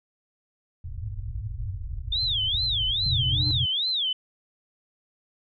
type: low-pass noise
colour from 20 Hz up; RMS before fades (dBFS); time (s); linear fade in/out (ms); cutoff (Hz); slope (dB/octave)
white; -33; 0.84-3.59; 5; 120; 96
type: tone with vibrato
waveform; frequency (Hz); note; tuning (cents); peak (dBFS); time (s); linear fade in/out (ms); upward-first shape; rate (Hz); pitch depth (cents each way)
sine; 3520; A7; 0; -23; 2.12-4.13; 5; sine; 2.4; 270
type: tone with exponential growth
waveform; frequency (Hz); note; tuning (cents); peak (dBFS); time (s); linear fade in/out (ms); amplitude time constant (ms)
triangle; 297.8; D4; +24; -30; 2.95-3.51; 0; 120
type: chord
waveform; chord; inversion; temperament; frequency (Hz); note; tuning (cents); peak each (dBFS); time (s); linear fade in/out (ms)
sine; F suspended fourth; none; equal; 87.31 / 116.54 / 130.81; F2 / Bb2 / C3; 0 / 0 / 0; -29; 3.06-3.66; 5
effects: none